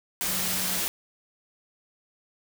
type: tone in noise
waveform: sine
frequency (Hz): 185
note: F#3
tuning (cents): 0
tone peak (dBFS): -38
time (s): 0.28-0.8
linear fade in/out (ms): 0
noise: white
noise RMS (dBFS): -28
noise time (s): 0.21-0.88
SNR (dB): -13
effects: none